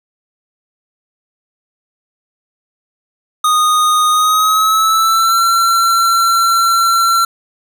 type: tone with pitch glide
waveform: square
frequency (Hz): 1237 to 1356.8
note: D#6 to E6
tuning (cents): -10 to +50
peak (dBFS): -10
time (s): 3.44-7.25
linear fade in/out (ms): 5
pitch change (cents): +160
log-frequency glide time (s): 4.1-5.42
effects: none